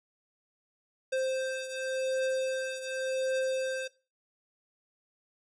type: beating tone pair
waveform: square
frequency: 523.3 / 524.19 Hz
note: C5 / C5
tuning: 0 / +3 cents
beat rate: 0.89 Hz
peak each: -32 / -37 dBFS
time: 1.12-3.88 s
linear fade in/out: 10 ms
effects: noise-tail reverb RT60 0.3 s tail -19 dB re dry + resampled to 22050 Hz